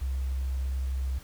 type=tone; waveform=sine; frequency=65.7 Hz; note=C2; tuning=8 cents sharp; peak=-27 dBFS; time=0.01-1.19 s; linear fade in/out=10 ms; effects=pink hiss -52 dBFS RMS until 1.23 s